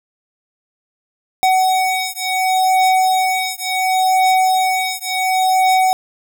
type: beating tone pair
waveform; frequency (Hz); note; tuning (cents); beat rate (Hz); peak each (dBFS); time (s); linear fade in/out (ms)
square; 750 / 750.7; F#5 / F#5; +23 / +25; 0.7; -17; 1.43-5.93; 0
effects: none